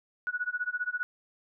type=tone with tremolo; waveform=sine; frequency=1468 Hz; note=F#6; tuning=14 cents flat; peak=-26 dBFS; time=0.27-1.03 s; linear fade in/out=0 ms; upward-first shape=sine; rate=15 Hz; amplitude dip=95%; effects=none